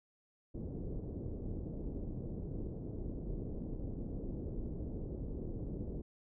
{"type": "low-pass noise", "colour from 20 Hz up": "pink", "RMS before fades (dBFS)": -41, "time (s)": [0.54, 6.02], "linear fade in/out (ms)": 10, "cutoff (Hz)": 440, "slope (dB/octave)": 24, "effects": []}